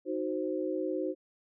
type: chord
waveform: sine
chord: C diminished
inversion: first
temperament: equal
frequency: 311.1 / 370 / 523.3 Hz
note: Eb4 / Gb4 / C5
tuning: 0 / 0 / 0 cents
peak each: -34 / -34 / -35 dBFS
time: 0.05-1.15 s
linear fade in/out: 50 ms
effects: none